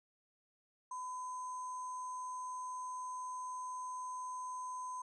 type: tone with sample-and-hold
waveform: sine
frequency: 1007 Hz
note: B5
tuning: 33 cents sharp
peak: -40 dBFS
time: 0.91-5.02 s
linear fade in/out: 5 ms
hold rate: 7350 Hz
effects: resampled to 22050 Hz